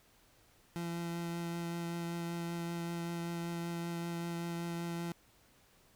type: tone with vibrato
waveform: 30% pulse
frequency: 170.1 Hz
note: F3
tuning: 45 cents flat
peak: -34 dBFS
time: 0.76-5.12 s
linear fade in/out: 0 ms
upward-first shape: triangle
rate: 5.2 Hz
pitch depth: 12 cents each way
effects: pink hiss -66 dBFS RMS until 5.95 s